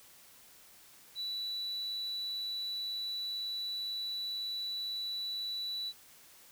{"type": "tone", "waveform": "sine", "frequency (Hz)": 3951, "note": "B7", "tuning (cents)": 0, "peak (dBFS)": -33, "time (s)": [1.15, 5.93], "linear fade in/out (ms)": 50, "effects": ["tanh soft clip ceiling -33 dBFS", "white hiss -58 dBFS RMS until 6.51 s"]}